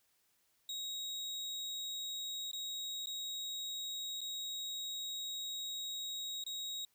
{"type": "tone with dropouts", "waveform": "35% pulse", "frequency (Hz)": 3792, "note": "A#7", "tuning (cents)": 29, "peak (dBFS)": -37, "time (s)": [0.69, 6.85], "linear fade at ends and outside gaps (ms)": 2, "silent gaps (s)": [[2.514, 2.531], [3.059, 3.07], [4.207, 4.214], [6.439, 6.464]], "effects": ["white hiss -75 dBFS RMS until 6.94 s"]}